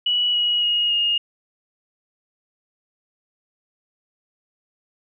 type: tone with pitch steps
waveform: sine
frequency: 2937 / 2907 / 2877 / 2847 Hz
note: F#7 / F#7 / F#7 / F7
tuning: -13 / -31 / -49 / +33 cents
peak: -17 dBFS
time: 0.06-1.18 s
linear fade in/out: 5 ms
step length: 280 ms
effects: none